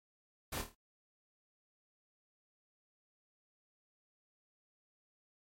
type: noise with echo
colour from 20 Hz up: pink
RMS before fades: -39 dBFS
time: 0.52-0.62 s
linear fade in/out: 10 ms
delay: 26 ms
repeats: 5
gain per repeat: -6 dB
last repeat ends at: 0.75 s
effects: MP3 64 kbps